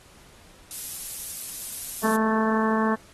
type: noise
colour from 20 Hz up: violet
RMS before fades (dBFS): -30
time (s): 0.71-2.16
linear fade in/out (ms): 0
type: harmonic tone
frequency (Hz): 220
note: A3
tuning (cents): 0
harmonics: 1 / 2 / 3 / 4 / 5 / 6 / 7 / 8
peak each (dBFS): -23 / -28 / -32 / -30 / -28 / -38 / -37 / -34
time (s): 2.03-2.96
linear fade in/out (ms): 20
effects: pink hiss -53 dBFS RMS until 3.13 s + AAC 32 kbps